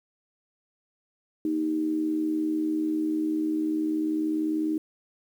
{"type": "tone with amplitude modulation", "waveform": "sine", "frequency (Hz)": 311.1, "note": "D#4", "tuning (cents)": 0, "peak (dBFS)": -21, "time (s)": [1.45, 4.78], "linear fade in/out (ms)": 2, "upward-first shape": "sine", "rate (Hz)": 80.2, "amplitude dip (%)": 60, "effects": ["9-bit"]}